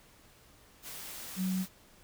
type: tone in noise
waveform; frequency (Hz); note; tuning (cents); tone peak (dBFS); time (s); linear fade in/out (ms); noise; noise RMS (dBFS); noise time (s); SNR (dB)
sine; 186.7; F#3; +16; -29; 1.36-1.66; 50; white; -44; 0.82-1.69; +12
effects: pink hiss -60 dBFS RMS until 2.03 s